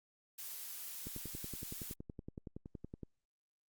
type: noise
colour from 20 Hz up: blue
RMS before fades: -46 dBFS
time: 0.38-1.94 s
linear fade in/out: 10 ms
type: click train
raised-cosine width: 3 ms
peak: -32 dBFS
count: 22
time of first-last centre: 1.07-3.033 s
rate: 10.7 Hz
effects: Opus 48 kbps